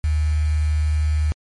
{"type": "tone with quantisation", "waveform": "sine", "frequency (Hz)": 76.3, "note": "D#2", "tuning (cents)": -33, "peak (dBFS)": -16, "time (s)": [0.04, 1.32], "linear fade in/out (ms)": 0, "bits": 6, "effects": ["MP3 48 kbps"]}